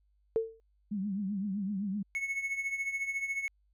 sine tone with exponential decay, 449 Hz, A4, 35 cents sharp, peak -22 dBFS, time 0.36-0.6 s, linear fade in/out 0 ms, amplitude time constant 51 ms
sine tone with vibrato, 199 Hz, G3, 26 cents sharp, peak -31 dBFS, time 0.91-2.03 s, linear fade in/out 10 ms, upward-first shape triangle, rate 7.8 Hz, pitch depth 130 cents each way
triangle tone with tremolo, 2200 Hz, C#7, 14 cents flat, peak -27 dBFS, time 2.15-3.48 s, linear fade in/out 0 ms, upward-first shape triangle, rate 14 Hz, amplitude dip 75%
effects added 50 Hz sine -67 dBFS peak until 3.73 s

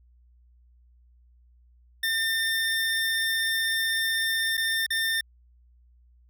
25% pulse tone with dropouts, 1804 Hz, A6, 43 cents sharp, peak -20 dBFS, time 2.03-5.21 s, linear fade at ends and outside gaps 5 ms, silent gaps 4.571-4.576 / 4.865-4.904 s, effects added 60 Hz sine -55 dBFS peak until 6.29 s

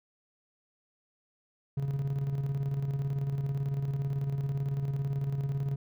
triangle tone with tremolo, 138.59 Hz, C#3, in tune, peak -25 dBFS, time 1.77-5.76 s, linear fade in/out 5 ms, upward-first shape square, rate 18 Hz, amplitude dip 45%, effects none

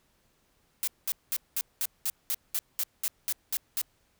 blue noise bursts, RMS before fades -29 dBFS, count 13, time 0.83-3.815 s, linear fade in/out 0 ms, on 45 ms, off 200 ms, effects pink hiss -69 dBFS RMS until 4.19 s

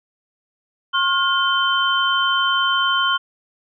sine tone cluster, 1075 / 1422 / 3090 Hz, C6 / F6 / G7, +47 / +31 / -26 cents, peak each -20 dBFS, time 0.93-3.18 s, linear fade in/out 20 ms, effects none

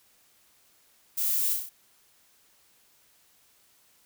violet noise with echo, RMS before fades -29 dBFS, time 1.17-1.54 s, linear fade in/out 10 ms, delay 31 ms, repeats 5, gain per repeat -3 dB, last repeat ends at 1.695 s, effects white hiss -63 dBFS RMS until 4.05 s

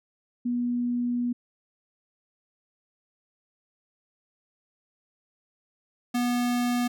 sine / square tone pair in turn, 242.7 / 243.6 Hz, B3 / B3, -30 / -24 cents, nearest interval unison, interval 6 cents, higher second, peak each -24 dBFS, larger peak neither, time 0.45-1.33 / 6.14-6.88 s, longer first, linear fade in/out 10 ms, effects none

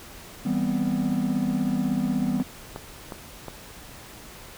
triangle chord, C major seventh, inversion first, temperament just, 163.52 / 196.22 / 245.3 / 261.6 Hz, E3 / G3 / B3 / C4, -14 / +2 / -12 / 0 cents, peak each -29 / -25 / -24 / -28 dBFS, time 0.45-2.43 s, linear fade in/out 10 ms
click train, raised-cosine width 1 ms, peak -20 dBFS, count 4, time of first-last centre 2.4-3.483 s, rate 2.77 Hz
effects pink hiss -44 dBFS RMS until 4.57 s

